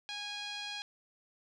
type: tone with low-pass filter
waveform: 5% pulse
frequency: 824 Hz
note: G#5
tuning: 14 cents flat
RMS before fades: -41 dBFS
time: 0.09-0.82 s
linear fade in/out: 0 ms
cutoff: 3700 Hz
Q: 1.9
effects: none